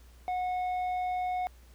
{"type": "tone with tanh clipping", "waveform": "sine", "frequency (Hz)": 730, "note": "F#5", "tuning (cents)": -24, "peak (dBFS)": -30, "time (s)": [0.28, 1.47], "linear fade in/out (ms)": 0, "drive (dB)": 6, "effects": ["added 60 Hz sine -52 dBFS peak until 1.74 s", "pink hiss -62 dBFS RMS until 1.74 s"]}